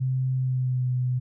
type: tone with pitch glide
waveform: sine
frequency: 130 to 126.01 Hz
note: C3 to B2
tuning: -11 to +35 cents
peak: -22 dBFS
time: 0-1.2 s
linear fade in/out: 20 ms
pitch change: -54 cents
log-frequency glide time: 0.34-0.9 s
effects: none